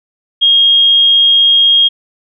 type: tone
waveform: sine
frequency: 3252 Hz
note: G#7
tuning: 37 cents flat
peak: -5 dBFS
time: 0.41-1.89 s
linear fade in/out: 20 ms
effects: none